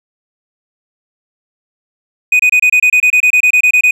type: tone bursts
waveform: triangle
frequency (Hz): 2489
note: D#7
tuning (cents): 0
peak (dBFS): -4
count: 16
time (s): 2.32-3.91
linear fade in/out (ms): 5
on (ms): 75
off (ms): 26
effects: none